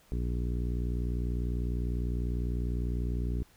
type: harmonic tone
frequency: 60 Hz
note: B1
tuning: 49 cents flat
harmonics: 1 / 2 / 3 / 4 / 5 / 6 / 7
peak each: -30 / -36 / -40 / -42 / -44 / -46 / -47 dBFS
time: 0.12-3.43 s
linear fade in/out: 0 ms
effects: pink hiss -62 dBFS RMS until 3.56 s